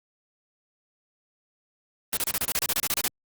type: noise bursts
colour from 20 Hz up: white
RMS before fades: -25 dBFS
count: 14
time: 2.13-3.079 s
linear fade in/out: 0 ms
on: 39 ms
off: 31 ms
effects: Opus 24 kbps